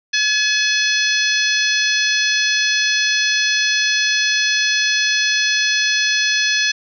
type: harmonic tone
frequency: 852 Hz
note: G#5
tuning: 44 cents sharp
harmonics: 2 / 3 / 4 / 5 / 6 / 7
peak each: -19 / -21 / -22 / -23 / -24 / -24 dBFS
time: 0.13-6.72 s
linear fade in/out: 10 ms
effects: none